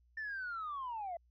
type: linear sweep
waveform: sine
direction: down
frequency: 1796 to 659.3 Hz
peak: -37 dBFS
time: 0.17-1.17 s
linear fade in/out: 5 ms
effects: tanh soft clip ceiling -35 dBFS + added 60 Hz sine -66 dBFS peak until 1.3 s